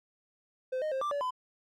triangle tone with pitch steps, 515 / 617 / 530 / 1179 / 573 / 1011 Hz, C5 / D#5 / C5 / D6 / D5 / B5, -28 / -15 / +22 / +6 / -43 / +40 cents, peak -28 dBFS, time 0.72-1.308 s, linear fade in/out 10 ms, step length 98 ms, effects none

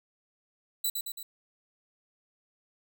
5% pulse tone with echo, 3972 Hz, B7, 9 cents sharp, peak -19 dBFS, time 0.84-0.9 s, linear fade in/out 5 ms, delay 110 ms, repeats 3, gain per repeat -4 dB, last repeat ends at 1.23 s, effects none

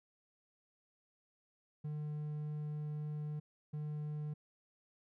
triangle tone bursts at uneven times, 150.3 Hz, D3, 40 cents sharp, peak -36 dBFS, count 2, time 1.84-3.4 / 3.73-4.34 s, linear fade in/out 10 ms, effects none

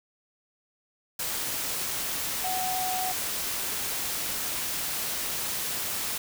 sine tone in noise, 743 Hz, F#5, 7 cents sharp, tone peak -29 dBFS, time 2.44-3.12 s, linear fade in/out 5 ms, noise white, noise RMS -31 dBFS, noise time 1.19-6.18 s, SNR -1 dB, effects none

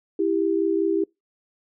sine tone pair together, 329.8 / 394.9 Hz, E4 / G4, +1 / +13 cents, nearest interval minor third, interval 312 cents, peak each -22 dBFS, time 0.19-1.04 s, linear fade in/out 5 ms, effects noise-tail reverb RT60 0.2 s tail -26 dB re dry

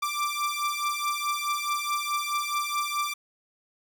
sawtooth beating tone pair, 1174.7 / 1179.4 Hz, D6 / D6, 0 / +7 cents, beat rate 4.7 Hz, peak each -26 dBFS, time 0.02-3.14 s, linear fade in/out 10 ms, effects none

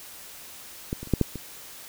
clicks, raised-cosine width 3 ms, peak -14 / -23 / -29 / -7 / -7 / -21 dBFS, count 6, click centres 0.929 / 1.03 / 1.073 / 1.137 / 1.213 / 1.357 s, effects white hiss -44 dBFS RMS until 1.88 s

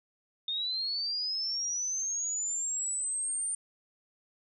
sine linear sweep, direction up, 3635 to 8990 Hz, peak -30 dBFS, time 0.48-3.55 s, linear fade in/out 2 ms, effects none

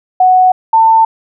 sine tone pair in turn, 740 / 895.4 Hz, F#5 / A5, 0 / +30 cents, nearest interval minor third, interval 330 cents, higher second, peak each -4 dBFS, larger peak neither, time 0.2-0.52 / 0.73-1.05 s, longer neither, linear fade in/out 5 ms, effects none

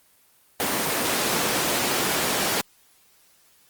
pink high-pass noise, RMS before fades -24 dBFS, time 0.6-2.61 s, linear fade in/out 0 ms, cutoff 240 Hz, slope 12 dB/octave, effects white hiss -59 dBFS RMS until 3.69 s + Opus 24 kbps

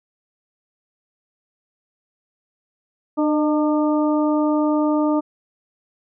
harmonic tone with a mistuned harmonic, 300 Hz, D4, 37 cents sharp, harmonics 1 / 2 / 3 / 4, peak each -17 / -23 / -27 / -29 dBFS, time 3.17-5.21 s, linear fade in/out 20 ms, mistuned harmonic 2, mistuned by +32 cents, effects none

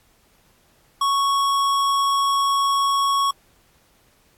sine tone with hard clipping, 1108.7 Hz, C#6, in tune, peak -19 dBFS, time 1.01-3.31 s, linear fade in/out 5 ms, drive 15 dB, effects pink hiss -59 dBFS RMS until 4.37 s + AAC 64 kbps

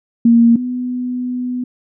sine tone pair in turn, 233.2 / 249 Hz, A#3 / B3, +1 / +14 cents, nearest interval minor second, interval 113 cents, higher second, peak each -6 / -18 dBFS, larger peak first, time 0.25-0.56 / 0.56-1.64 s, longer second, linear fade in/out 5 ms, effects none

